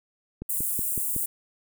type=click train; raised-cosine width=3 ms; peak=-21 dBFS; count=5; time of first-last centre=0.42-1.163 s; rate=5.38 Hz
type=high-pass noise; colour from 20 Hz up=white; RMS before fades=-28 dBFS; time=0.49-1.26 s; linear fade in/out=5 ms; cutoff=8000 Hz; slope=48 dB/octave
effects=none